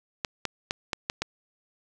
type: clicks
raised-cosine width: 0.2 ms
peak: -10 dBFS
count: 6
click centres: 0.248 / 0.453 / 0.709 / 0.932 / 1.099 / 1.22 s
effects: none